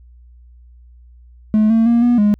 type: tone with pitch steps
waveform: triangle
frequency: 214.9 / 225.3 / 235 / 241.7 / 207.5 Hz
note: A3 / A3 / A#3 / B3 / G#3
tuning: -41 / +41 / +14 / -37 / -1 cents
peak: -7 dBFS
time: 1.54-2.34 s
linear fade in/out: 0 ms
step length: 160 ms
effects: tanh soft clip ceiling -4 dBFS + added 60 Hz sine -41 dBFS peak until 2.39 s